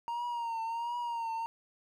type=tone with vibrato; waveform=triangle; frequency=932.3 Hz; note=A#5; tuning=in tune; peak=-31 dBFS; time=0.08-1.46 s; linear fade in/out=0 ms; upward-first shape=triangle; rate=1.4 Hz; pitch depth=65 cents each way; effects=none